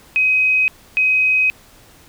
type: tone bursts at uneven times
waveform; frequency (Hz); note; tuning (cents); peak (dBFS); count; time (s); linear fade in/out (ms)
sine; 2525; D#7; +25; -12; 2; 0.16-0.68 / 0.97-1.5; 0
effects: pink hiss -47 dBFS RMS until 2.08 s

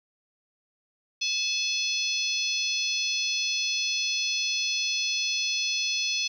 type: harmonic tone with a mistuned harmonic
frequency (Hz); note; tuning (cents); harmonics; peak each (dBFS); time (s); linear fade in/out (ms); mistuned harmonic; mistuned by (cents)
855; A5; -50; 3 / 4 / 5 / 6 / 7; -30 / -31 / -32 / -33 / -33; 1.21-6.28; 10; 3; +22
effects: 10-bit

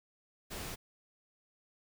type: noise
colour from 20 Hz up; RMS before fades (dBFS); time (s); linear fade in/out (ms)
pink; -42; 0.5-0.76; 20
effects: none

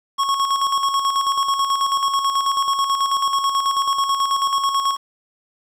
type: tone with tremolo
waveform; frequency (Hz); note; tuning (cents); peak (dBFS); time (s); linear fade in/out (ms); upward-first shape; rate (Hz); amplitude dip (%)
square; 1099; C#6; -15; -16; 0.18-4.97; 20; square; 9.2; 50
effects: low-pass 9000 Hz 12 dB/octave + 8-bit

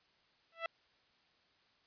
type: tone with exponential growth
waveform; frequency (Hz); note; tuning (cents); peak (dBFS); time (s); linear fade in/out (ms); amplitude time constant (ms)
15% pulse; 663; E5; +10; -26; 0.52-0.66; 2; 30
effects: white hiss -71 dBFS RMS until 1.86 s + resampled to 11025 Hz

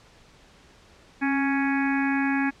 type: harmonic tone with a mistuned harmonic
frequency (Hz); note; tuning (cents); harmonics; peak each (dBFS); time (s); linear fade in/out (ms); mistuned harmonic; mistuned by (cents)
277.7; C#4; +3; 1 / 3 / 4 / 5 / 6 / 7 / 8 / 9; -23 / -31 / -38 / -39 / -29 / -38 / -35 / -37; 1.21-2.51; 20; 1; -34
effects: pink hiss -54 dBFS RMS until 2.6 s + low-pass 6000 Hz 12 dB/octave

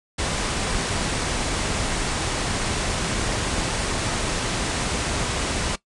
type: low-pass noise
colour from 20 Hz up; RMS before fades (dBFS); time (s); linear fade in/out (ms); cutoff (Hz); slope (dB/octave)
pink; -25; 0.18-5.76; 10; 9800; 96
effects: noise-tail reverb RT60 0.1 s tail -18 dB re dry

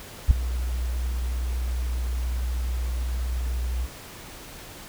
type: tone with ADSR envelope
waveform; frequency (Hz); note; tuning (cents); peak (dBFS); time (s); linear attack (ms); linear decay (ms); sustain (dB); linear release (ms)
sine; 61.2; B1; -15; -6; 0.28-3.87; 29; 3; -18; 26
effects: tanh soft clip ceiling -5 dBFS + pink hiss -42 dBFS RMS until 4.88 s

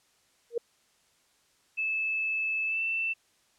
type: tone with exponential growth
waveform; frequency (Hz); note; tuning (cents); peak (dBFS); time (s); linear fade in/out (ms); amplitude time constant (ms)
sine; 469.6; A#4; +13; -22; 0.5-0.58; 5; 17
type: tone with pitch glide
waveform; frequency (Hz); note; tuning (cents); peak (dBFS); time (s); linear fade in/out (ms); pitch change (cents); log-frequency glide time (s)
sine; 2616 to 2669; E7 to E7; -14 to +21; -27; 1.77-3.14; 20; +35; 2.66-2.82
effects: white hiss -67 dBFS RMS until 3.58 s + low-pass 9000 Hz 12 dB/octave

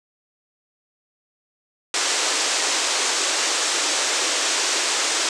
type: band-pass noise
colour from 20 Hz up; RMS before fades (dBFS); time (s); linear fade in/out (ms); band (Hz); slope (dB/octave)
white; -22; 1.94-5.29; 2; 290 to 8100; 48
effects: none

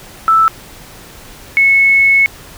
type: tone pair in turn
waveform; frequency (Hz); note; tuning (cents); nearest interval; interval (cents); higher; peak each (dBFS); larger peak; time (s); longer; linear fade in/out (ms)
sine; 1318.5 / 2197; E6 / C#7; 0 / -16; major sixth; 884; second; -6; neither; 0.28-0.48 / 1.57-2.26; second; 0
effects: pink hiss -36 dBFS RMS until 2.57 s

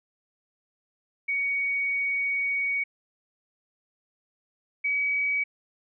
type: tone pair in turn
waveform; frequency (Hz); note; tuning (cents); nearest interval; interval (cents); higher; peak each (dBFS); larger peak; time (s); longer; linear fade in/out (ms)
sine; 2242 / 2271; C#7 / C#7; +19 / +41; unison; 22; second; -24 / -23; second; 1.28-2.84 / 4.84-5.44; first; 10
effects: none

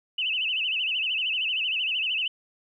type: tone with vibrato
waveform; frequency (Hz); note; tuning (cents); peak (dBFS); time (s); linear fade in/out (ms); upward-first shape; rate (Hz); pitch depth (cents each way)
sine; 2794; F7; 0; -24; 0.18-2.28; 5; sine; 13; 160
effects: 11-bit

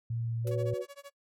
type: tone with vibrato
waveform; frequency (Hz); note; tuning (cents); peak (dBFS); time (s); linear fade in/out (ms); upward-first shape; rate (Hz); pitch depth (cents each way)
sine; 115.5; A#2; -16; -30; 0.1-0.74; 5; triangle; 2.8; 9
type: chord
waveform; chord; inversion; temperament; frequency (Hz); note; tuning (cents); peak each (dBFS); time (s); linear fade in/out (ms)
sine; F# suspended fourth; none; equal with one note detuned; 370 / 493.9 / 566.7; F#4 / B4 / C#5; 0 / 0 / +38; -35; 0.44-0.86; 50
type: noise with exponential decay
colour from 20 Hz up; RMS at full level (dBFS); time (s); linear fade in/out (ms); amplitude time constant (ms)
white; -43; 0.47-0.55; 1; 16
type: tone with tremolo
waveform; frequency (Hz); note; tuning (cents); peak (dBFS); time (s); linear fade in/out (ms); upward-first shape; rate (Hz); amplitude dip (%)
sawtooth; 564; C#5; +30; -39; 0.51-1.11; 2; sine; 13; 100
effects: noise-tail reverb RT60 0.1 s tail -23 dB re dry + MP3 64 kbps

